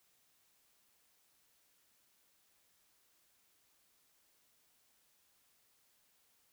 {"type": "silence", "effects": ["white hiss -73 dBFS RMS until 6.52 s"]}